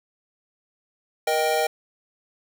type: chord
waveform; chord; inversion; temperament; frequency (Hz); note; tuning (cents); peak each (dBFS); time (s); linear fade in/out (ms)
square; Eb major; second; equal with one note detuned; 473.5 / 622.3 / 784; Bb4 / Eb5 / G5; +27 / 0 / 0; -26 / -25 / -25; 1.27-1.67; 5
effects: none